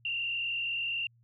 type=tone with frequency modulation; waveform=sine; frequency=2767 Hz; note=F7; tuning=17 cents flat; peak=-30 dBFS; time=0.05-1.07 s; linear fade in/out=2 ms; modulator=40.7 Hz; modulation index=1.7; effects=added 117 Hz sine -61 dBFS peak until 1.23 s